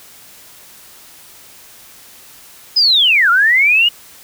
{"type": "linear two-way sweep", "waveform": "sine", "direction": "down then up", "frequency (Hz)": [5120, 1346, 2925], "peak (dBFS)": -8, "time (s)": [2.76, 3.89], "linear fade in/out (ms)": 10, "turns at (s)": 3.3, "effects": ["white hiss -41 dBFS RMS until 4.23 s"]}